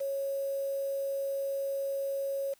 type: tone with quantisation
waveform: sine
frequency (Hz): 550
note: C#5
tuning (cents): -14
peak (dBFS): -30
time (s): 0-2.54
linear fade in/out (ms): 10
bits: 8
effects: white hiss -65 dBFS RMS until 2.59 s